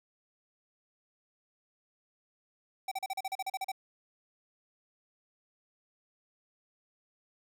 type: tone bursts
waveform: square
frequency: 769 Hz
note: G5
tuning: 33 cents flat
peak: -33 dBFS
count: 12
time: 2.88-3.718 s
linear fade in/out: 5 ms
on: 35 ms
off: 38 ms
effects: none